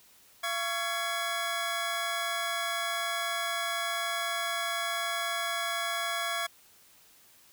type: tone cluster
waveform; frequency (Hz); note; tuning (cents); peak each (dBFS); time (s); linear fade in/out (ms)
25% pulse; 683 / 1118 / 1677; F5 / C#6 / G#6; -39 / +14 / +16; -31; 0.43-6.47; 10
effects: white hiss -59 dBFS RMS until 7.52 s